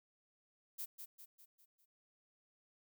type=noise with echo; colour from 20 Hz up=violet; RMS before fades=-43 dBFS; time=0.78-0.86 s; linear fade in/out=20 ms; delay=200 ms; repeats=5; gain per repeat=-6 dB; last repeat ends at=1.86 s; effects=none